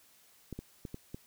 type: clicks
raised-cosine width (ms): 3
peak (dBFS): -27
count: 5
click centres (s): 0.527 / 0.59 / 0.852 / 0.944 / 1.145
effects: white hiss -63 dBFS RMS until 1.26 s